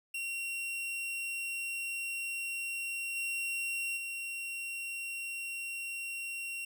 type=tone with level steps; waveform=45% pulse; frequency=2743 Hz; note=F7; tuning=32 cents flat; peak=-35 / -33 / -37 dBFS; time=0.14-6.65 s; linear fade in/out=5 ms; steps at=3.15 / 3.96 s; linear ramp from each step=20 ms; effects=none